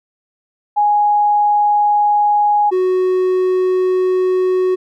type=tone pair in turn; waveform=sine / triangle; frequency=830 / 369.7 Hz; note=G#5 / F#4; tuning=-1 / -1 cents; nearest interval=octave + major second; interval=1400 cents; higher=first; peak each=-10 dBFS; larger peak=neither; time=0.76-2.71 / 2.71-4.76 s; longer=second; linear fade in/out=20 ms; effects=none